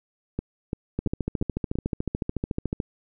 two click trains, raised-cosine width 3 ms, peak -13 / -14 dBFS, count 26 / 5, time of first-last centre 0.99-2.802 / 0.39-1.755 s, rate 13.8 / 2.93 Hz, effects none

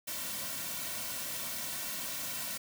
white noise with comb filter, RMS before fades -38 dBFS, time 0.07-2.58 s, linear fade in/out 10 ms, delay 2.4 ms, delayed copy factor -0.7, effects none

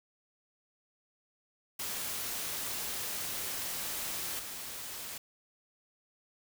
white noise with level steps, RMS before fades -37 / -42 dBFS, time 1.79-5.18 s, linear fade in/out 5 ms, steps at 4.39 s, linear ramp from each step 5 ms, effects none

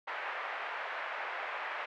white band-pass noise, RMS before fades -39 dBFS, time 0.07-1.86 s, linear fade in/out 10 ms, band 550 to 2100 Hz, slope 24 dB/octave, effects none

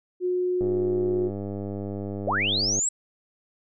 sine tone, 361.9 Hz, F#4, 38 cents flat, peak -22 dBFS, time 0.2-1.31 s, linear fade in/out 50 ms
click train, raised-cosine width 2 ms, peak -20 dBFS, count 219, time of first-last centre 0.61-2.79 s, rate 100 Hz
sine linear sweep, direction up, 447.1 to 7902 Hz, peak -22 dBFS, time 2.27-2.89 s, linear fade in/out 5 ms
effects none

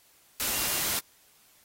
sine tone in noise, 2773 Hz, F7, 13 cents flat, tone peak -40 dBFS, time 0.53-0.79 s, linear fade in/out 0 ms, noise white, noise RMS -29 dBFS, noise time 0.4-0.99 s, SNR -14 dB, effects white hiss -61 dBFS RMS until 1.64 s + AAC 48 kbps

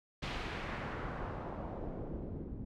pink noise with low-pass filter sweep, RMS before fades -41 dBFS, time 0.22-2.65 s, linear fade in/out 10 ms, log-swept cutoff 3600 to 250 Hz, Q 1.2, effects none

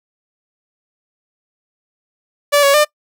sawtooth tone with pitch steps, 578 / 559 / 599 Hz, D5 / C#5 / D5, -28 / +14 / +34 cents, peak -5 dBFS, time 2.52-2.85 s, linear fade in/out 20 ms, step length 110 ms, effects noise-tail reverb RT60 0.1 s tail -23 dB re dry

